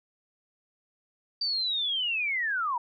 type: linear sweep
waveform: sine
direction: down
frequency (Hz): 4668 to 914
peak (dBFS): -26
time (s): 1.41-2.78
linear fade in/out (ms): 5
effects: none